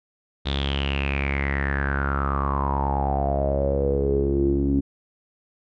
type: tone with low-pass filter sweep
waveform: sawtooth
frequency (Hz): 69.3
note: C#2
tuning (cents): 0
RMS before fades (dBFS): -23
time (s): 0.45-4.81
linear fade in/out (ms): 20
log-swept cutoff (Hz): 3700 to 280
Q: 9.6
effects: none